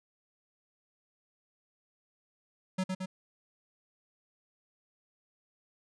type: tone with echo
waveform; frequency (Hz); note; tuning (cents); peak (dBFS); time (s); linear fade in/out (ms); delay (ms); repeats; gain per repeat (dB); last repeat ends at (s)
square; 187; F#3; +19; -29; 2.78-2.84; 10; 110; 2; -3; 3.06
effects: resampled to 22050 Hz